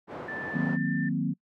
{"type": "band-pass noise", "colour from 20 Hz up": "pink", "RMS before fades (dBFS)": -39, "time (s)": [0.07, 0.78], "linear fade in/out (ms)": 50, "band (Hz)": [220, 1100], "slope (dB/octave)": 12}
{"type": "tone with pitch glide", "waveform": "sine", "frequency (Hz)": [1760, 1783.5], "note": ["A6", "A6"], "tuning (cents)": [0, 23], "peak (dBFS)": -34, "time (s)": [0.28, 1.09], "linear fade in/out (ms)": 5, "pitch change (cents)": 23, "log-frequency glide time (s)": [0.66, 0.76]}
{"type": "chord", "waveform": "sine", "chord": "C half-diminished seventh", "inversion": "first", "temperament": "equal with one note detuned", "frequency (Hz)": [155.56, 183.19, 233.1, 261.6], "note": ["Eb3", "Gb3", "Bb3", "C4"], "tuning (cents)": [0, -17, 0, 0], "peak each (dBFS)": -31, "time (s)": [0.53, 1.34], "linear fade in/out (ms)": 20}
{"effects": ["noise-tail reverb RT60 0.1 s tail -25 dB re dry"]}